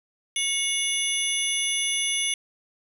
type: tone cluster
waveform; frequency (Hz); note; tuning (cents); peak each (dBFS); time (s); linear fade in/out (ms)
sine; 2196 / 2880 / 3469 / 6110 / 10110; C#7 / F#7 / A7 / G8 / D#9; -17 / -47 / -25 / -45 / +27; -29; 0.36-2.34; 2
effects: tanh soft clip ceiling -14 dBFS + 8-bit